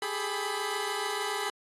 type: tone cluster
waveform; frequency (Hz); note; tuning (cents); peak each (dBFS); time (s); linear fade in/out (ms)
15% pulse; 398.8 / 425.7 / 992; G4 / G#4 / B5; +30 / +43 / +7; -29; 0.02-1.5; 2
effects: AAC 32 kbps